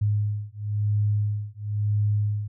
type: beating tone pair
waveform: sine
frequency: 103.83 / 104.81 Hz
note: G#2 / G#2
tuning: 0 / +16 cents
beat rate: 0.98 Hz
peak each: -25 dBFS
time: 0.01-2.48 s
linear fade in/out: 10 ms
effects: none